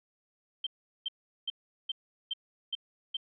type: tone bursts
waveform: sine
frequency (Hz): 3136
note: G7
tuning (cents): 0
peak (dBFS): -30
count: 7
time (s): 0.64-3.169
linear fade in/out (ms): 5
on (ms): 27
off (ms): 390
effects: none